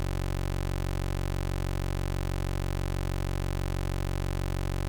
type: tone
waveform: 20% pulse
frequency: 46.21 Hz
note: F#1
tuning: 1 cent flat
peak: -23 dBFS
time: 0-4.88 s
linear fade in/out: 0 ms
effects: none